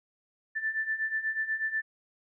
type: beating tone pair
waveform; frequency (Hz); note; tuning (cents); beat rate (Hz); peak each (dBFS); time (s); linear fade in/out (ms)
sine; 1760 / 1768.2; A6 / A6; 0 / +8; 8.2; -34 / -30; 0.55-1.82; 20
effects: none